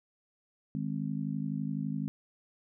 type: harmonic tone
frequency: 51.91 Hz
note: G#1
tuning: in tune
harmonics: 3 / 4 / 5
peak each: -35 / -35 / -37 dBFS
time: 0.75-2.08 s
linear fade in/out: 0 ms
effects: none